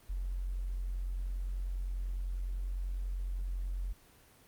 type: tone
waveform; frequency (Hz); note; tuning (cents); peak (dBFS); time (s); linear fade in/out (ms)
sine; 45.04; F#1; -46; -33; 0.09-3.93; 10
effects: pink hiss -61 dBFS RMS until 4.47 s + Opus 24 kbps